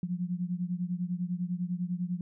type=beating tone pair; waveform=sine; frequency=174.61 / 184.61 Hz; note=F3 / F#3; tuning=0 / -4 cents; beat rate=10 Hz; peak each=-32 / -34 dBFS; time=0.03-2.21 s; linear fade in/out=2 ms; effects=none